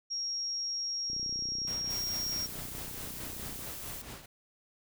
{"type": "tone", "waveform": "sine", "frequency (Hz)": 5590, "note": "F8", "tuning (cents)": 1, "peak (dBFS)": -32, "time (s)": [0.1, 2.47], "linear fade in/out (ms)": 20}
{"type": "click train", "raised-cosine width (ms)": 3, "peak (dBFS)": -35, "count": 79, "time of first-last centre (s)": [1.1, 3.624], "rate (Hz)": 30.9}
{"type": "noise with tremolo", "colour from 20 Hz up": "pink", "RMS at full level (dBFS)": -43, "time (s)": [1.67, 4.26], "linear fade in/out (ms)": 5, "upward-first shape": "triangle", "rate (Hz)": 4.6, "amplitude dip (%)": 70}
{"type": "noise", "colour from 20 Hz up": "blue", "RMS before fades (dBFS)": -43, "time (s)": [1.9, 4.02], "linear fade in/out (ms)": 5}
{"effects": []}